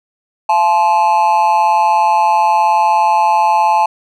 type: tone with amplitude modulation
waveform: triangle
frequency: 864 Hz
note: A5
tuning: 32 cents flat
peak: -3 dBFS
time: 0.49-3.86 s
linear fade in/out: 5 ms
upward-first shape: sine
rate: 181 Hz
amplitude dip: 85%
effects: none